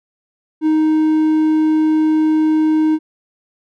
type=tone; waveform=triangle; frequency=311.9 Hz; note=D#4; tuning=4 cents sharp; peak=-9 dBFS; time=0.61-2.99 s; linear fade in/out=50 ms; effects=none